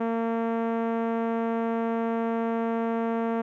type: tone with low-pass filter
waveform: 5% pulse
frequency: 228.6 Hz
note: A#3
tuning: 34 cents flat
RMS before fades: -27 dBFS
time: 0-3.42 s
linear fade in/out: 10 ms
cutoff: 590 Hz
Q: 0.58
effects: none